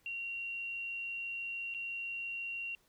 sine tone with dropouts, 2753 Hz, F7, 25 cents flat, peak -37 dBFS, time 0.06-2.75 s, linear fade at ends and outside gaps 1 ms, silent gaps 1.74-1.746 s, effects pink hiss -70 dBFS RMS until 2.88 s

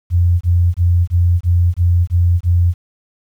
sine tone bursts, 87.31 Hz, F2, in tune, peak -9 dBFS, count 8, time 0.1-2.741 s, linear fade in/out 50 ms, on 310 ms, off 23 ms, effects 8-bit

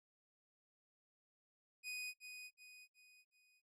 sawtooth tone with echo, 2489 Hz, D#7, in tune, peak -40 dBFS, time 1.83-2.14 s, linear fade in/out 50 ms, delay 370 ms, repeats 4, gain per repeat -7 dB, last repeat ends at 3.62 s, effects noise-tail reverb RT60 0.1 s tail -21 dB re dry + low-pass 12000 Hz 12 dB/octave

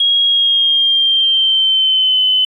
triangle tone with pitch glide, 3288 to 3033 Hz, G#7 to F#7, -18 to +42 cents, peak -6 dBFS, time 0-2.45 s, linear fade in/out 5 ms, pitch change -140 cents, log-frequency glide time 0.26-2.2 s, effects tanh soft clip ceiling -8 dBFS + resampled to 32000 Hz

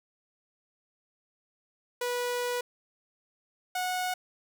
sawtooth tone pair in turn, 488.9 / 732.5 Hz, B4 / F#5, -18 / -18 cents, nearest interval perfect fifth, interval 700 cents, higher second, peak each -25 dBFS, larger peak neither, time 2.01-2.61 / 3.75-4.14 s, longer first, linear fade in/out 5 ms, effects none

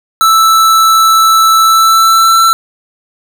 square tone with pitch glide, 1318.5 to 1338.5 Hz, E6 to E6, 0 to +26 cents, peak -5 dBFS, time 0.21-2.53 s, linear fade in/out 0 ms, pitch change +26 cents, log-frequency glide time 1.61-2.39 s, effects none

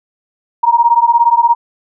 sine beating tone pair, 932.3 / 949.3 Hz, A#5 / A#5, 0 / +31 cents, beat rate 17 Hz, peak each -10 dBFS, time 0.63-1.55 s, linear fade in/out 10 ms, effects none

